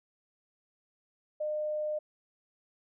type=tone; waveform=sine; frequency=607 Hz; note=D#5; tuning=43 cents flat; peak=-30 dBFS; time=1.4-1.99 s; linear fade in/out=10 ms; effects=none